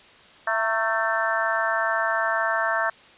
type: harmonic tone with a mistuned harmonic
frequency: 222.1 Hz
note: A3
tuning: 16 cents sharp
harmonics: 3 / 4 / 5 / 6 / 7 / 8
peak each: -27 / -30 / -29 / -29 / -27 / -28 dBFS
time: 0.47-2.9 s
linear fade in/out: 5 ms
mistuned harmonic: 4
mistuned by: +53 cents
effects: white hiss -50 dBFS RMS until 3.17 s + resampled to 8000 Hz